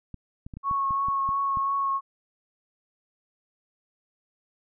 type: clicks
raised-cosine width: 5 ms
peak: -26 dBFS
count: 9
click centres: 0.143 / 0.465 / 0.538 / 0.57 / 0.712 / 0.908 / 1.085 / 1.29 / 1.572 s
type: tone with vibrato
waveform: sine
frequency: 1100 Hz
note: C#6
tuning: 14 cents flat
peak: -23 dBFS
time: 0.63-2.01 s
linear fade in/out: 50 ms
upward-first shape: triangle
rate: 2.9 Hz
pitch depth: 18 cents each way
effects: none